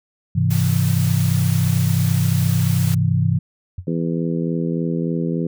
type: chord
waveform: sine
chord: Ab augmented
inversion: none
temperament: equal with one note detuned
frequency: 101.92 / 130.81 / 164.81 Hz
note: Ab2 / C3 / E3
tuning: -32 / 0 / 0 cents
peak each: -19 dBFS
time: 0.35-3.39 s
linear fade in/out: 10 ms
type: noise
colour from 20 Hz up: white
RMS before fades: -31 dBFS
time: 0.5-2.95 s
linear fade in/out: 10 ms
type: tone with exponential decay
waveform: sine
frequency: 90.1 Hz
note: F#2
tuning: 45 cents flat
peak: -22 dBFS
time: 3.78-3.88 s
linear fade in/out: 5 ms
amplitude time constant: 21 ms
type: harmonic tone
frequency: 83.4 Hz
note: E2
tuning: 21 cents sharp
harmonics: 2 / 3 / 4 / 5 / 6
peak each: -21 / -25 / -27 / -29 / -31 dBFS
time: 3.87-5.47 s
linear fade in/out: 5 ms
effects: none